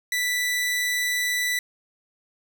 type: tone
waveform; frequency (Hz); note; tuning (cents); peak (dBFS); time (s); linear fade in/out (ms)
sawtooth; 1975.5; B6; 0; -19; 0.12-1.59; 2
effects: none